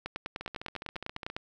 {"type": "two click trains", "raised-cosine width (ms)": 0.3, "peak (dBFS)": [-23, -19], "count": [14, 14], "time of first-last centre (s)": [[0.41, 1.3], [0.06, 1.365]], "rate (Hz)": [14.6, 9.96], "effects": []}